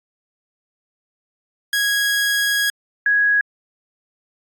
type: tone pair in turn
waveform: sawtooth / sine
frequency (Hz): 1654 / 1662.5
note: G#6 / G#6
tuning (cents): -8 / +1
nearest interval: unison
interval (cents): 9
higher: second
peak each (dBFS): -13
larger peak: neither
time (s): 1.73-2.7 / 3.06-3.41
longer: first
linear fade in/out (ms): 2
effects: AAC 64 kbps